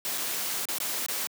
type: noise with dropouts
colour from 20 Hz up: white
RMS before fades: -31 dBFS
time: 0.05-1.27 s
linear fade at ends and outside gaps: 0 ms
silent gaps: 0.176-0.18 / 0.653-0.687 / 0.783-0.802 / 1.062-1.085 s
effects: high-pass 200 Hz 12 dB/octave